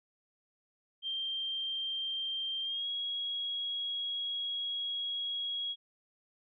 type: tone with pitch glide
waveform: sine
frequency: 3167 to 3311 Hz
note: G7 to G#7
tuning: +17 to -6 cents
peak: -33 dBFS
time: 1.02-5.76 s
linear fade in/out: 50 ms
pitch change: +77 cents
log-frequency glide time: 2.62-2.87 s
effects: none